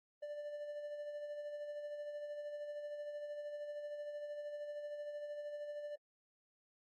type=tone with tremolo; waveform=triangle; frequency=589 Hz; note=D5; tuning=5 cents sharp; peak=-39 dBFS; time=0.22-5.96 s; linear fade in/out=10 ms; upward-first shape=sine; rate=13 Hz; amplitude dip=40%; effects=AAC 64 kbps